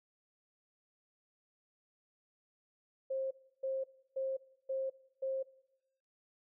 sine tone bursts, 532 Hz, C5, 29 cents sharp, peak -33 dBFS, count 5, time 3.1-5.43 s, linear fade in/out 10 ms, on 210 ms, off 320 ms, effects noise-tail reverb RT60 0.9 s tail -20 dB re dry

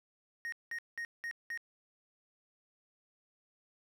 triangle tone bursts, 1864.7 Hz, A#6, in tune, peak -35 dBFS, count 5, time 0.45-1.575 s, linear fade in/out 0 ms, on 73 ms, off 190 ms, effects none

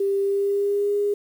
sine tone with pitch glide, 395.5 to 409 Hz, G4 to G#4, +15 to -26 cents, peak -19 dBFS, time 0-1.14 s, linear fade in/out 5 ms, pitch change +59 cents, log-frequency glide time 0.2-0.95 s, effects 8-bit

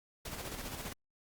pink noise with tremolo, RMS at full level -41 dBFS, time 0.25-0.93 s, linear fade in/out 5 ms, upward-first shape square, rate 15 Hz, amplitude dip 40%, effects Opus 48 kbps

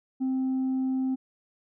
sine tone with tanh clipping, 261.6 Hz, C4, in tune, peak -25 dBFS, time 0.2-1.16 s, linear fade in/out 20 ms, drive 1 dB, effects none

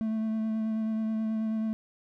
triangle tone with vibrato, 220 Hz, A3, in tune, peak -25 dBFS, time 0.01-1.73 s, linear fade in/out 0 ms, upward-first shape sine, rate 9.3 Hz, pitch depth 15 cents each way, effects none

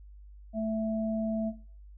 sine tone pair together, 220 / 659.3 Hz, A3 / E5, 0 / 0 cents, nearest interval octave + perfect fifth, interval 1900 cents, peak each -30 / -32 dBFS, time 0.53-1.53 s, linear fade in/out 50 ms, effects noise-tail reverb RT60 0.4 s tail -18 dB re dry + added 50 Hz sine -47 dBFS peak until 1.97 s

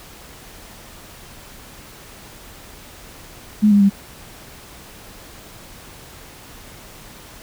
sine tone with pitch steps, 211.1 / 203.1 / 198.3 Hz, G#3 / G#3 / G3, +29 / -38 / +20 cents, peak -9 dBFS, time 3.62-3.899 s, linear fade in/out 20 ms, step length 93 ms, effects pink hiss -41 dBFS RMS until 7.42 s

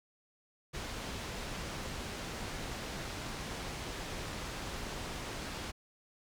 pink low-pass noise, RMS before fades -41 dBFS, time 0.73-5.72 s, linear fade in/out 20 ms, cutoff 6800 Hz, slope 12 dB/octave, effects none

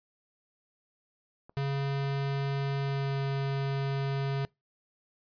clicks, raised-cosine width 1 ms, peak -36 dBFS, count 3, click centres 1.495 / 2.041 / 2.887 s
square tone with pitch glide, 138.59 to 137.55 Hz, C#3 to C#3, 0 to -13 cents, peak -29 dBFS, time 1.57-4.45 s, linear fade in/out 0 ms, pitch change -13 cents, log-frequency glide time 2.8-3.18 s
effects noise-tail reverb RT60 0.2 s tail -24 dB re dry + resampled to 11025 Hz

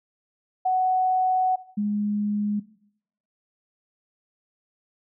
sine tone pair in turn, 744 / 207.4 Hz, F#5 / G#3, +9 / -2 cents, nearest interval octave + minor seventh, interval 2211 cents, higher first, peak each -19 / -22 dBFS, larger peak first, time 0.65-1.56 / 1.77-2.6 s, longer first, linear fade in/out 10 ms, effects noise-tail reverb RT60 0.7 s tail -18 dB re dry

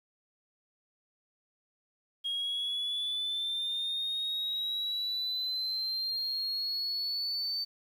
sine linear sweep, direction up, 3263 to 4564 Hz, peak -29 dBFS, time 2.24-7.65 s, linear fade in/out 20 ms, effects tanh soft clip ceiling -28 dBFS + 10-bit

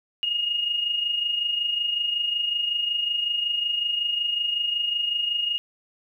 sine tone with amplitude modulation, 2858 Hz, F7, 39 cents sharp, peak -20 dBFS, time 0.23-5.58 s, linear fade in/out 0 ms, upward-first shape sine, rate 25.4 Hz, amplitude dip 55%, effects 10-bit

